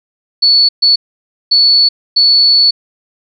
sine tone bursts at uneven times, 4435 Hz, C#8, in tune, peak -5 dBFS, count 4, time 0.42-0.69 / 0.82-0.96 / 1.51-1.89 / 2.16-2.71 s, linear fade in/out 10 ms, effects none

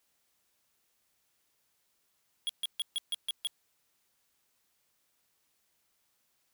square tone bursts, 3322 Hz, G#7, in tune, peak -30 dBFS, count 7, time 2.47-3.471 s, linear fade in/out 0 ms, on 23 ms, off 140 ms, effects white hiss -75 dBFS RMS until 6.53 s

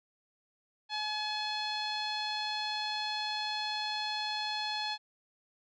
sawtooth tone with low-pass filter, 851 Hz, G#5, 42 cents sharp, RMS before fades -35 dBFS, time 0.89-4.98 s, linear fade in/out 50 ms, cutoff 4000 Hz, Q 6.9, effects none

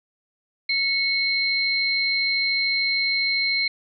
sine tone pair together, 2200 / 4153 Hz, C#7 / C8, -14 / -14 cents, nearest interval major seventh, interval 1100 cents, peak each -22 / -23 dBFS, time 0.69-3.68 s, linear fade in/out 5 ms, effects none

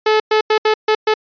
sawtooth tone bursts at uneven times, 431.9 Hz, A4, 32 cents flat, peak -7 dBFS, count 6, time 0.06-0.2 / 0.31-0.41 / 0.5-0.58 / 0.65-0.74 / 0.88-0.95 / 1.07-1.14 s, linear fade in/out 5 ms, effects resampled to 11025 Hz

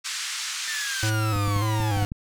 white band-pass noise, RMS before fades -31 dBFS, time 0.04-1.11 s, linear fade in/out 20 ms, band 1300 to 7400 Hz, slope 24 dB/octave
40% pulse linear sweep, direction down, 1800 to 713 Hz, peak -29 dBFS, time 0.68-2.05 s, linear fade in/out 0 ms
square tone with vibrato, 105 Hz, G#2, 19 cents sharp, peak -23 dBFS, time 1.03-2.05 s, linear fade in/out 0 ms, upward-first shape square, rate 1.7 Hz, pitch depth 58 cents each way
clicks, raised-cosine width 5 ms, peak -19 dBFS, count 7, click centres 1.361 / 1.478 / 1.564 / 1.803 / 1.97 / 2.026 / 2.119 s
effects none

